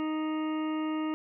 harmonic tone, 311.1 Hz, D#4, in tune, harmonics 1 / 2 / 3 / 4 / 6 / 7 / 8 / 9, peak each -29 / -43 / -42 / -41 / -49 / -50 / -58 / -48 dBFS, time 0-1.14 s, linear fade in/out 0 ms, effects none

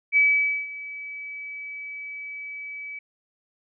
sine tone with ADSR envelope, 2290 Hz, D7, 44 cents flat, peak -14 dBFS, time 0.12-2.99 s, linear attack 48 ms, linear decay 500 ms, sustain -19 dB, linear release 5 ms, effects none

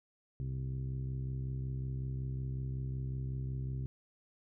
harmonic tone, 65.41 Hz, C2, in tune, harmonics 1 / 2 / 3 / 4 / 5 / 6, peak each -41 / -36 / -52 / -53 / -56 / -57 dBFS, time 0.4-3.86 s, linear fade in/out 0 ms, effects none

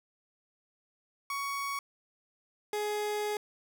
30% pulse tone pair in turn, 1118 / 418.8 Hz, C#6 / G#4, +14 / +15 cents, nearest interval octave + perfect fourth, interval 1699 cents, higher first, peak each -30 / -28 dBFS, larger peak second, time 1.3-1.79 / 2.73-3.37 s, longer second, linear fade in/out 2 ms, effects 11-bit

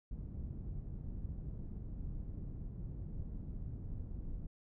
pink low-pass noise, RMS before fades -43 dBFS, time 0.11-4.47 s, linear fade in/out 5 ms, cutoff 160 Hz, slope 12 dB/octave, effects none

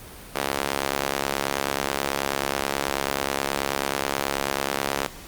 sawtooth tone with high-pass filter, 69.3 Hz, C#2, in tune, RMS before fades -27 dBFS, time 0.35-5.07 s, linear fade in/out 10 ms, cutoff 480 Hz, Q 0.7, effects pink hiss -42 dBFS RMS until 5.27 s + Opus 32 kbps

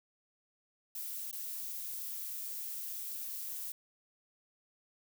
violet noise with dropouts, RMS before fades -41 dBFS, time 0.95-3.72 s, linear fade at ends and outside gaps 2 ms, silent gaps 1.313-1.328 s, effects none

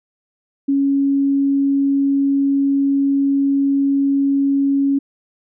sine tone, 277.2 Hz, C#4, in tune, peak -13 dBFS, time 0.68-4.99 s, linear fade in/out 10 ms, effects none

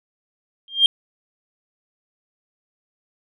sine tone with exponential growth, 3200 Hz, G7, 35 cents sharp, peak -5 dBFS, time 0.68-0.86 s, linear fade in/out 1 ms, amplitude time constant 39 ms, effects tanh soft clip ceiling -4 dBFS

